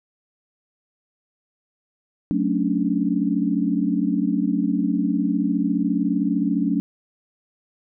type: chord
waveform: sine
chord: D major seventh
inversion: first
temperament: equal with one note detuned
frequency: 185 / 220 / 274 / 293.7 Hz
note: F#3 / A3 / C#4 / D4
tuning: 0 / 0 / -20 / 0 cents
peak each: -24 dBFS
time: 2.31-6.8 s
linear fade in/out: 0 ms
effects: none